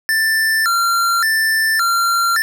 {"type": "tone with vibrato", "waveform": "square", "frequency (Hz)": 1562, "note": "G6", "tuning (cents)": -7, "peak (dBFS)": -14, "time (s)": [0.09, 2.42], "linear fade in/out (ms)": 0, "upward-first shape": "square", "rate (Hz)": 0.88, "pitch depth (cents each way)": 220, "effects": []}